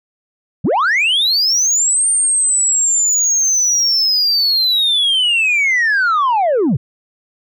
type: linear two-way sweep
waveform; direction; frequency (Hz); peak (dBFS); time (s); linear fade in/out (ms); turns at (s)
sine; up then down; 102.4 to 8870 to 102.4; -9; 0.64-6.77; 10; 2.08
effects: tanh soft clip ceiling -10 dBFS